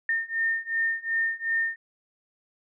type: beating tone pair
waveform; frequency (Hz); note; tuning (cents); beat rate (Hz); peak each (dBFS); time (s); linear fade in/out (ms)
sine; 1818 / 1820.7; A#6 / A#6; -44 / -41; 2.7; -28 / -27; 0.09-1.76; 2
effects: none